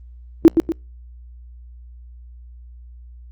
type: tone with echo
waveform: sine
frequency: 328.7 Hz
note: E4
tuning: 5 cents flat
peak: -3 dBFS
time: 0.45-0.48 s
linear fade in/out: 0 ms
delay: 120 ms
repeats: 2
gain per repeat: -7 dB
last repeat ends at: 0.72 s
effects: added 60 Hz sine -38 dBFS peak until 3.31 s + Opus 24 kbps